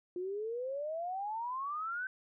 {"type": "exponential sweep", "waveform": "sine", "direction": "up", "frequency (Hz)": [350.6, 1549], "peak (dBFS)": -35, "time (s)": [0.16, 2.07], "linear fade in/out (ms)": 2, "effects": []}